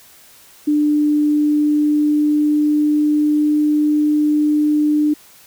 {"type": "tone with pitch glide", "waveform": "sine", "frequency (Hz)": [297.6, 299.7], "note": ["D4", "D4"], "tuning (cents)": [23, 35], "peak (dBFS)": -12, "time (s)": [0.67, 5.14], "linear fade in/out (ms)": 10, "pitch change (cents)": 12, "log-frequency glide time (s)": [1.37, 3.65], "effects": ["white hiss -46 dBFS RMS until 5.46 s"]}